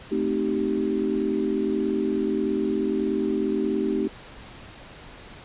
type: chord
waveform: sine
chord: A half-diminished seventh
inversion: none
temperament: equal with one note detuned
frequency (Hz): 220 / 261.6 / 311.1 / 387.9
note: A3 / C4 / Eb4 / G4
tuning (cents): 0 / 0 / 0 / -18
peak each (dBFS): -28 / -29 / -27 / -26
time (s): 0.11-4.08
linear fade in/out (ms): 10
effects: pink hiss -44 dBFS RMS until 5.44 s + resampled to 8000 Hz